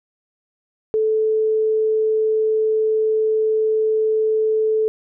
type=tone; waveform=sine; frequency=436.4 Hz; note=A4; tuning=14 cents flat; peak=-15 dBFS; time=0.94-4.88 s; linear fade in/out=0 ms; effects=none